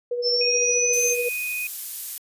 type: tone with tremolo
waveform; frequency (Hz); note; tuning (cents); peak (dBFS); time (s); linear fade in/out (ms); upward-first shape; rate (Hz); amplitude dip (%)
sine; 484.8; B4; -32; -21; 0.11-1.29; 5; triangle; 14; 55
type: linear sweep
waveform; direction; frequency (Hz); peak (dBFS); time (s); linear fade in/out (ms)
sine; up; 5274 to 6340; -20; 0.22-1.16; 50
type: tone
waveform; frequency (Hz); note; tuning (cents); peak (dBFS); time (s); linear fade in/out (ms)
sine; 2489; D#7; 0; -26; 0.41-1.67; 2
type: noise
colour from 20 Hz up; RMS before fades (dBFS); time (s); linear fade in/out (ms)
violet; -29; 0.93-2.18; 2
effects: resampled to 32000 Hz